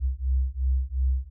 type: beating tone pair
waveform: sine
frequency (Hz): 63.8 / 66.6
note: C2 / C2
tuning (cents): -43 / +31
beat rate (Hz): 2.8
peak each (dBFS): -25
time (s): 0-1.3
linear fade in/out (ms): 50
effects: none